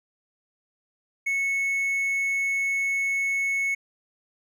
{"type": "tone", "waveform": "triangle", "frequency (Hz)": 2202, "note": "C#7", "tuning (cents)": -12, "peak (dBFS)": -21, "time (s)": [1.26, 3.75], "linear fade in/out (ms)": 10, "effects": []}